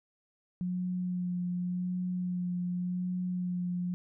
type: tone with vibrato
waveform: sine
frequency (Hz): 179.6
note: F3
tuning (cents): +49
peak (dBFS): -30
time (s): 0.61-3.94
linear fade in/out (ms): 0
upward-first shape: sine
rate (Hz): 0.88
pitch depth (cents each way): 17
effects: none